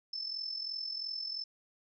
sine tone with amplitude modulation, 5274 Hz, E8, in tune, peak -33 dBFS, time 0.13-1.44 s, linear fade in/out 5 ms, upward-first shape sine, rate 42.9 Hz, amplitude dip 65%, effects none

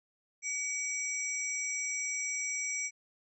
sine tone cluster, 2274 / 5860 / 7590 Hz, C#7 / F#8 / A#8, +44 / -18 / +30 cents, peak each -36 / -36 / -39 dBFS, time 0.42-2.91 s, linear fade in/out 50 ms, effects none

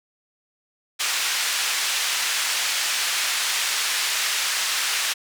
pink band-pass noise, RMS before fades -24 dBFS, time 0.99-5.14 s, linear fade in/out 20 ms, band 1800 to 8900 Hz, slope 12 dB/octave, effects none

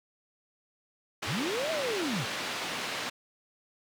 white band-pass noise, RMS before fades -35 dBFS, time 1.22-3.1 s, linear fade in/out 10 ms, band 160 to 3400 Hz, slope 12 dB/octave
sine linear two-way sweep, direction up then down, 69.6 to 659 to 88.9 Hz, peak -30 dBFS, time 1.26-2.26 s, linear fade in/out 50 ms, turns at 1.71 s
effects none

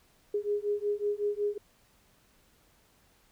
sine beating tone pair, 410 / 415.4 Hz, G#4 / G#4, -22 / 0 cents, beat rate 5.4 Hz, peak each -31 dBFS, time 0.34-1.58 s, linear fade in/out 5 ms, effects pink hiss -65 dBFS RMS until 3.31 s

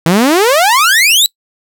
sawtooth exponential sweep, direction up, 156.8 to 4027 Hz, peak -3 dBFS, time 0.06-1.26 s, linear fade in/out 0 ms, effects noise-tail reverb RT60 0.1 s tail -24 dB re dry

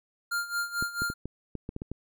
square tone with tremolo, 1400 Hz, F6, 4 cents sharp, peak -27 dBFS, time 0.31-1.14 s, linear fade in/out 10 ms, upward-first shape sine, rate 4.5 Hz, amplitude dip 80%
clicks, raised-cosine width 3 ms, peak -22 dBFS, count 9, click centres 0.825 / 1.02 / 1.101 / 1.256 / 1.553 / 1.691 / 1.764 / 1.819 / 1.916 s
effects none

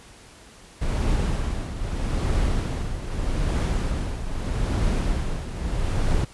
brown noise with tremolo, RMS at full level -21 dBFS, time 0.81-6.25 s, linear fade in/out 10 ms, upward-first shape triangle, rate 0.8 Hz, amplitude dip 70%, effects pink hiss -48 dBFS RMS until 6.33 s + resampled to 24000 Hz

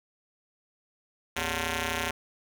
5% pulse ring-modulated tone, 164.81 Hz, E3, in tune, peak -14 dBFS, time 1.36-2.11 s, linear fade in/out 5 ms, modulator 1220 Hz, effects none

